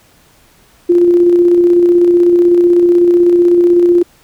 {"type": "tone with tremolo", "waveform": "sine", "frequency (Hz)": 349.2, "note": "F4", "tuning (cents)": 0, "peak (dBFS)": -4, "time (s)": [0.89, 4.03], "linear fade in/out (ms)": 10, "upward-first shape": "square", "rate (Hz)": 16, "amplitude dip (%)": 25, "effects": ["pink hiss -48 dBFS RMS until 4.23 s"]}